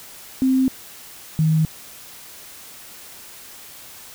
sine tone pair in turn, 261.6 / 157.77 Hz, C4 / D#3, 0 / +24 cents, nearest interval major sixth, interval 876 cents, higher first, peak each -14 dBFS, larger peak neither, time 0.42-0.68 / 1.39-1.65 s, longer neither, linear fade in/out 0 ms, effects white hiss -41 dBFS RMS until 4.14 s

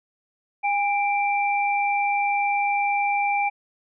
sine tone pair together, 812.9 / 2349 Hz, G#5 / D7, -37 / 0 cents, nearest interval octave + tritone, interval 1837 cents, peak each -21 / -25 dBFS, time 0.63-3.5 s, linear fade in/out 20 ms, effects none

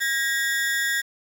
40% pulse ring-modulated tone, 1760 Hz, A6, in tune, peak -18 dBFS, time 0-1.02 s, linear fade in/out 20 ms, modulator 133 Hz, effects 8-bit

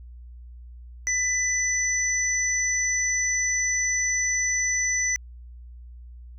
sine tone pair together, 1996 / 5976 Hz, B6 / F#8, +18 / +16 cents, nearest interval octave + perfect fifth, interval 1898 cents, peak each -25 / -24 dBFS, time 1.07-5.16 s, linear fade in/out 0 ms, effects added 60 Hz sine -40 dBFS peak until 6.38 s

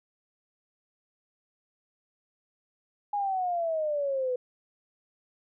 sine exponential sweep, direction down, 830.6 to 493.9 Hz, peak -26 dBFS, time 3.13-4.36 s, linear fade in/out 5 ms, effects none

